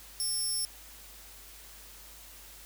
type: tone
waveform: 15% pulse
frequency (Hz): 5400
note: E8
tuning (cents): +41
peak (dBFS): -24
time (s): 0.2-0.65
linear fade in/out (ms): 0
effects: added 50 Hz sine -55 dBFS peak until 2.65 s + white hiss -51 dBFS RMS until 2.65 s